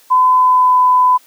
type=tone with pitch glide; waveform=sine; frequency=1014 to 1004.1 Hz; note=B5 to B5; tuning=+45 to +28 cents; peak=-7 dBFS; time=0.1-1.18 s; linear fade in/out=20 ms; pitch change=-17 cents; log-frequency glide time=0.3-0.78 s; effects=white hiss -48 dBFS RMS until 1.26 s + high-pass 300 Hz 12 dB/octave